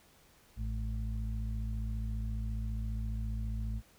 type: harmonic tone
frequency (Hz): 54.7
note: A1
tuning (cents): -9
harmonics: 1 / 2 / 4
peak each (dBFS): -34 / -39 / -45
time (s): 0.56-3.82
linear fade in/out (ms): 50
effects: pink hiss -63 dBFS RMS until 3.98 s